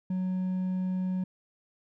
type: tone with hard clipping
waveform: triangle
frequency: 185 Hz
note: F#3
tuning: in tune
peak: -28 dBFS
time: 0.1-1.24 s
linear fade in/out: 5 ms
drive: 5 dB
effects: none